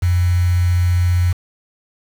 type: tone with quantisation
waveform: sine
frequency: 88.5 Hz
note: F2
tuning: 23 cents sharp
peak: -12 dBFS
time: 0.02-1.33 s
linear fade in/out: 10 ms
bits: 5
effects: none